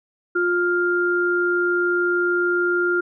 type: tone pair together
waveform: sine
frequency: 353.2 / 1400 Hz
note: F4 / F6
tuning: +20 / +4 cents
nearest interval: 2 octaves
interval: 2384 cents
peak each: -20 dBFS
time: 0.35-3.01 s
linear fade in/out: 10 ms
effects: none